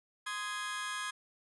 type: chord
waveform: sawtooth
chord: Ab major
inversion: first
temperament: just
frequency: 1038.3 / 1245.9 / 1661.2 Hz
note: C6 / Eb6 / Ab6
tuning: -14 / +2 / 0 cents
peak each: -38 / -38 / -35 dBFS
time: 0.26-1.11 s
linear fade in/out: 10 ms
effects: resampled to 24000 Hz